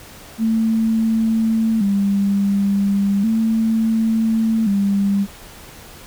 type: tone with vibrato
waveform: sine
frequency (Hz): 211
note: G#3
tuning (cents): +28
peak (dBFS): -14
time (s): 0.38-5.27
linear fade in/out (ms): 50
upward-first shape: square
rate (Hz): 0.35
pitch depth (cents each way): 99
effects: pink hiss -40 dBFS RMS until 6.06 s